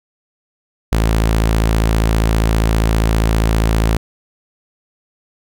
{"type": "tone", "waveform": "sawtooth", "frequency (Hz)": 55, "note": "A1", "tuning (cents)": 0, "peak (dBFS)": -8, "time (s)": [0.92, 3.97], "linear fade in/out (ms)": 5, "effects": []}